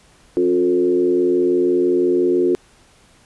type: tone with frequency modulation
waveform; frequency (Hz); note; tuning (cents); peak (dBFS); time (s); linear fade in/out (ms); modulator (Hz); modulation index
sine; 358.8; F4; +47; -13; 0.37-2.55; 0; 86; 0.82
effects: pink hiss -52 dBFS RMS until 3.25 s + resampled to 24000 Hz